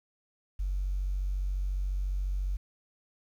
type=tone; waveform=sine; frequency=47.15 Hz; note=F#1; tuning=33 cents sharp; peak=-27 dBFS; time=0.59-2.57 s; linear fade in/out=10 ms; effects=tanh soft clip ceiling -24 dBFS + 10-bit